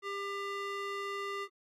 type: tone with band-pass filter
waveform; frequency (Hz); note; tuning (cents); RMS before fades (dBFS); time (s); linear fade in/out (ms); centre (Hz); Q
square; 398.9; G4; +30; -38; 0.02-1.48; 50; 1600; 0.91
effects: AAC 48 kbps